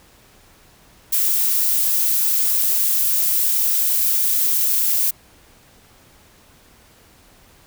violet noise with high-pass filter sweep, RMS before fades -18 dBFS, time 1.12-5.11 s, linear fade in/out 10 ms, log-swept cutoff 1000 to 280 Hz, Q 1.1, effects pink hiss -51 dBFS RMS until 7.66 s

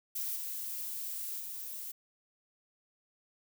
violet noise with level steps, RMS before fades -36 / -39 / -42 dBFS, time 0.15-1.92 s, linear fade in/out 10 ms, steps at 0.35 / 1.39 s, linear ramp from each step 20 ms, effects none

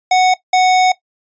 square tone pair in turn, 740 / 740 Hz, F#5 / F#5, 0 / 0 cents, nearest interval unison, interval 0 cents, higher neither, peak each -9 dBFS, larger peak neither, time 0.11-0.34 / 0.53-0.92 s, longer second, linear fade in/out 5 ms, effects noise-tail reverb RT60 0.1 s tail -17 dB re dry + resampled to 16000 Hz

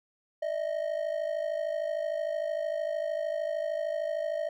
triangle ring-modulated tone, 622.3 Hz, D#5, in tune, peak -24 dBFS, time 0.42-4.49 s, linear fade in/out 5 ms, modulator 26.6 Hz, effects none

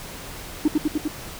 sine tone with echo, 303.3 Hz, D#4, 44 cents flat, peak -12 dBFS, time 0.65-0.68 s, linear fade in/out 5 ms, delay 100 ms, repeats 4, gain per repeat -2 dB, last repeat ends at 1.08 s, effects tanh soft clip ceiling -12 dBFS + pink hiss -37 dBFS RMS until 1.39 s

